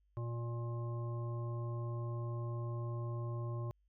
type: harmonic tone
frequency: 118.1 Hz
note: A#2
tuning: 23 cents sharp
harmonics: 1 / 3 / 5 / 7 / 9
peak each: -37 / -48 / -51 / -60 / -51 dBFS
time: 0.17-3.71 s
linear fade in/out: 0 ms
effects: added 50 Hz sine -70 dBFS peak until 3.88 s